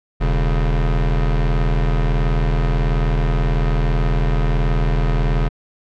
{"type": "tone pair together", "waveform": "square", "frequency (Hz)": [40.64, 140.3], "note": ["E1", "C#3"], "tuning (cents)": [-24, 21], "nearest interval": "octave + major sixth", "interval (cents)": 2145, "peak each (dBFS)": [-16, -23], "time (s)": [0.2, 5.49], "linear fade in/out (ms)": 20, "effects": ["low-pass 3000 Hz 12 dB/octave"]}